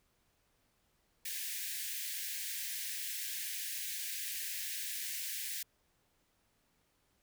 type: high-pass noise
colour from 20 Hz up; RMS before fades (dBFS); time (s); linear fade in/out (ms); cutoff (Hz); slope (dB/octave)
white; -40; 1.25-5.63; 5; 1600; 96
effects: pink hiss -75 dBFS RMS until 7.22 s